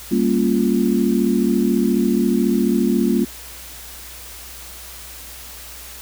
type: chord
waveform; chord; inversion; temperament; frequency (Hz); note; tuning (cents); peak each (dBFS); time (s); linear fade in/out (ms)
sine; G half-diminished seventh; none; equal with one note detuned; 198.73 / 233.1 / 277.2 / 349.2; G3 / Bb3 / Db4 / F4; +24 / 0 / 0 / 0; -20 / -18 / -22 / -21; 0.11-3.25; 10
effects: added 60 Hz sine -42 dBFS peak until 6.01 s + white hiss -37 dBFS RMS until 6.01 s